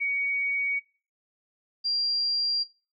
sine tone pair in turn, 2246 / 4759 Hz, C#7 / D8, +22 / +22 cents, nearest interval octave + minor second, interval 1300 cents, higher second, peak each -24 dBFS, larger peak neither, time 0-0.8 / 1.84-2.64 s, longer neither, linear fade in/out 20 ms, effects noise-tail reverb RT60 0.4 s tail -21 dB re dry + MP3 64 kbps

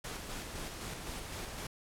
pink noise with tremolo, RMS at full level -41 dBFS, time 0.04-1.67 s, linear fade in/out 5 ms, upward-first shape square, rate 3.9 Hz, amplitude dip 30%, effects low-pass 12000 Hz 12 dB/octave

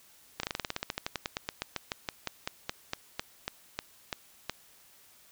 slowing click train, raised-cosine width 0.2 ms, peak -14 dBFS, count 30, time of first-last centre 0.4-4.496 s, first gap 33 ms, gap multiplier 1.09, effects white hiss -59 dBFS RMS until 5.31 s

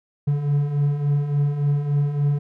triangle beating tone pair, 141.5 / 145 Hz, C#3 / D3, +36 / -22 cents, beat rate 3.5 Hz, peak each -24 / -17 dBFS, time 0.27-2.39 s, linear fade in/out 10 ms, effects none

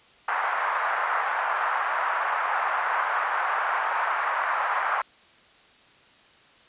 white band-pass noise, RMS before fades -26 dBFS, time 0.28-5.02 s, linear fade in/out 5 ms, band 770 to 1500 Hz, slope 24 dB/octave, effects white hiss -55 dBFS RMS until 6.68 s + resampled to 8000 Hz

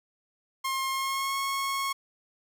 sawtooth tone with pitch glide, 1068 to 1094.2 Hz, C6 to C#6, +35 to -23 cents, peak -24 dBFS, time 0.64-1.93 s, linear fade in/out 10 ms, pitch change +42 cents, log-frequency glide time 0.89-1.37 s, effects none

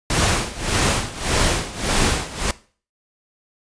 pink noise with tremolo, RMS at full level -17 dBFS, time 0.1-2.51 s, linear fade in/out 2 ms, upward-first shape sine, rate 1.7 Hz, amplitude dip 85%, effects noise-tail reverb RT60 0.4 s tail -18 dB re dry + resampled to 22050 Hz

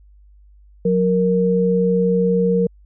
sine tone pair together, 182.15 / 466.2 Hz, F#3 / A#4, -27 / 0 cents, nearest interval octave + major third, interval 1627 cents, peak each -17 / -16 dBFS, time 0.85-2.67 s, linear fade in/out 5 ms, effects added 50 Hz sine -45 dBFS peak until 2.85 s

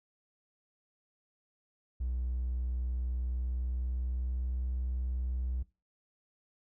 triangle tone with pitch glide, 61.9 to 62.8 Hz, B1 to B1, +5 to +30 cents, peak -28 dBFS, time 2-5.63 s, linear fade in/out 10 ms, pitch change +25 cents, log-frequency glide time 3.24-4.65 s, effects noise-tail reverb RT60 0.3 s tail -23 dB re dry + tanh soft clip ceiling -26 dBFS

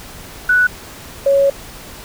sine tone pair in turn, 1480 / 554.4 Hz, F#6 / C#5, 0 / 0 cents, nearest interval octave + perfect fourth, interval 1700 cents, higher first, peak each -9 / -9 dBFS, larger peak neither, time 0.49-0.67 / 1.26-1.5 s, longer second, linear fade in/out 5 ms, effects pink hiss -35 dBFS RMS until 2.04 s

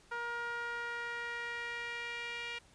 sawtooth tone with band-pass filter sweep, 473 Hz, A#4, 25 cents sharp, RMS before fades -40 dBFS, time 0.11-2.59 s, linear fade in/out 10 ms, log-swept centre 1300 to 2500 Hz, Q 2.8, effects pink hiss -63 dBFS RMS until 2.74 s + resampled to 22050 Hz

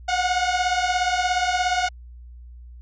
sawtooth beating tone pair, 719 / 736 Hz, F#5 / F#5, -50 / -9 cents, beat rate 17 Hz, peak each -19 dBFS, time 0.08-1.89 s, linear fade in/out 10 ms, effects added 60 Hz sine -39 dBFS peak until 2.81 s + resampled to 16000 Hz

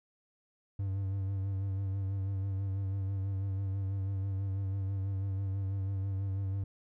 triangle tone with vibrato, 97.2 Hz, G2, 14 cents flat, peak -29 dBFS, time 0.79-6.64 s, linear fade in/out 5 ms, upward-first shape sine, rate 6.1 Hz, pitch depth 35 cents each way, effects none

